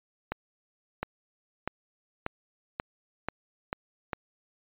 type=accelerating click train; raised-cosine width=0.5 ms; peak=-15 dBFS; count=8; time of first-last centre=0.32-4.132 s; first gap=710 ms; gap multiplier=0.91; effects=resampled to 8000 Hz